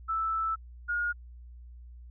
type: tone pair in turn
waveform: sine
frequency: 1318.5 / 1430.1 Hz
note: E6 / F6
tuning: 0 / +41 cents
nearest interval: minor second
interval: 141 cents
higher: second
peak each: -27 dBFS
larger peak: neither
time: 0.08-0.56 / 0.88-1.13 s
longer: first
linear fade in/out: 20 ms
effects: added 60 Hz sine -45 dBFS peak until 2.1 s